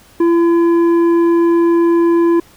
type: tone with tanh clipping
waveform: sine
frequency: 338.5 Hz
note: E4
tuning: 46 cents sharp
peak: -10 dBFS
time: 0.2-2.4 s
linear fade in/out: 5 ms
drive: 8 dB
effects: pink hiss -46 dBFS RMS until 2.56 s